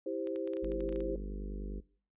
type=chord; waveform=sine; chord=C major; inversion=first; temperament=just; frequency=327 / 392.4 / 523.3 Hz; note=E4 / G4 / C5; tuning=-14 / +2 / 0 cents; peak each=-38 dBFS; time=0.06-1.16 s; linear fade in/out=5 ms
type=clicks; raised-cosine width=0.2 ms; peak=-34 dBFS; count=12; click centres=0.272 / 0.36 / 0.475 / 0.535 / 0.569 / 0.645 / 0.719 / 0.806 / 0.891 / 0.926 / 0.96 / 1.005 s
type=harmonic tone; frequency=50 Hz; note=G1; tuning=35 cents sharp; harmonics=1 / 3 / 4 / 5 / 6 / 7 / 8 / 9 / 10; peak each=-37 / -52 / -47 / -53 / -52 / -53 / -51 / -56 / -57 dBFS; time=0.62-1.81 s; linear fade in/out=20 ms
effects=noise-tail reverb RT60 0.5 s tail -21 dB re dry + resampled to 8000 Hz